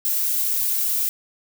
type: noise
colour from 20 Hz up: violet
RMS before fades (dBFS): -22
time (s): 0.05-1.09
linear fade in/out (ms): 0
effects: none